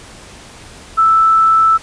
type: tone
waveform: sine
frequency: 1318.5 Hz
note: E6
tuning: in tune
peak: -7 dBFS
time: 0.97-1.78 s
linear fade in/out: 20 ms
effects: pink hiss -37 dBFS RMS until 1.82 s + resampled to 22050 Hz